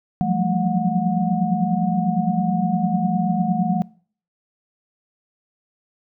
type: tone cluster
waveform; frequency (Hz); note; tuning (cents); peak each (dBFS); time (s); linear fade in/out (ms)
sine; 171.1 / 181.7 / 190.8 / 218.9 / 727; F3 / F#3 / G3 / A3 / F#5; -35 / -31 / -47 / -9 / -31; -24; 0.21-3.82; 0
effects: noise-tail reverb RT60 0.5 s tail -23 dB re dry